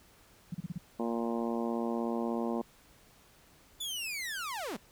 sine tone bursts, 172.9 Hz, F3, 17 cents flat, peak -33 dBFS, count 5, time 0.52-0.781 s, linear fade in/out 5 ms, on 25 ms, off 34 ms
harmonic tone, 116.54 Hz, A#2, in tune, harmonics 2 / 3 / 4 / 5 / 6 / 7 / 8 / 9, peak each -33 / -37 / -39 / -41 / -43 / -44 / -45 / -46 dBFS, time 0.99-2.62 s, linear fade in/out 10 ms
sawtooth linear sweep, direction down, 3520 to 165.9 Hz, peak -32 dBFS, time 3.8-4.77 s, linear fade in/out 10 ms
effects pink hiss -61 dBFS RMS until 4.91 s

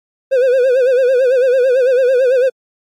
triangle tone with vibrato, 511 Hz, C5, 41 cents flat, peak -7 dBFS, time 0.31-2.5 s, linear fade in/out 20 ms, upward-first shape sine, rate 9 Hz, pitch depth 98 cents each way, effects AAC 64 kbps

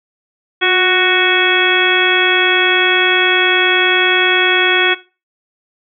harmonic tone with a mistuned harmonic, 370 Hz, F#4, in tune, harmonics 1 / 2 / 3 / 4 / 5 / 6 / 7 / 9, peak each -17 / -22 / -22 / -17 / -18 / -19 / -19 / -17 dBFS, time 0.61-4.95 s, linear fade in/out 20 ms, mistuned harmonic 1, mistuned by -43 cents, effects noise-tail reverb RT60 0.3 s tail -17 dB re dry

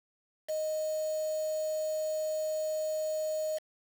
sine tone with quantisation, 622 Hz, D#5, 1 cent flat, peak -30 dBFS, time 0.48-3.59 s, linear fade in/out 20 ms, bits 7, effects none

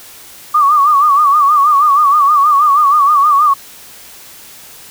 sine tone with vibrato, 1165 Hz, D6, 14 cents flat, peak -6 dBFS, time 0.54-3.54 s, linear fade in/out 10 ms, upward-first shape sine, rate 6.3 Hz, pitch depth 98 cents each way, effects white hiss -36 dBFS RMS until 4.9 s

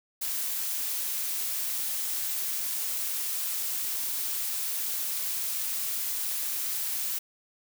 blue noise, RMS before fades -31 dBFS, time 0.21-7.19 s, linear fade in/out 10 ms, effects none

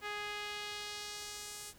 sawtooth tone with band-pass filter sweep, 415.3 Hz, G#4, in tune, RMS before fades -43 dBFS, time 0.01-1.74 s, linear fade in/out 50 ms, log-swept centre 1900 to 9200 Hz, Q 1.1, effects pink hiss -61 dBFS RMS until 1.78 s

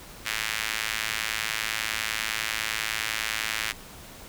sawtooth tone with high-pass filter, 110 Hz, A2, in tune, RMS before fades -30 dBFS, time 0.25-3.73 s, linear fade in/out 20 ms, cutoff 2000 Hz, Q 1.5, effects pink hiss -45 dBFS RMS until 4.28 s

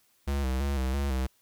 square tone with vibrato, 67.4 Hz, C#2, 48 cents flat, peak -27 dBFS, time 0.27-1.27 s, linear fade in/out 10 ms, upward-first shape square, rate 3 Hz, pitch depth 65 cents each way, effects white hiss -67 dBFS RMS until 1.41 s

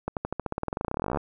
accelerating click train, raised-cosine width 1 ms, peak -14 dBFS, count 29, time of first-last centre 0.08-1.172 s, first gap 88 ms, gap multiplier 0.93, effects none

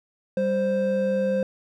triangle tone pair together, 196.02 / 523.3 Hz, G3 / C5, 0 / 0 cents, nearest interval octave + perfect fourth, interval 1700 cents, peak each -24 / -20 dBFS, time 0.37-1.43 s, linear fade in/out 2 ms, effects none

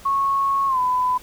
sine tone with pitch glide, 1100 to 1002.9 Hz, C#6 to B5, -14 to +26 cents, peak -17 dBFS, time 0.05-1.18 s, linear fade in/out 10 ms, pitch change -160 cents, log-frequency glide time 0.67-0.79 s, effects pink hiss -45 dBFS RMS until 1.22 s

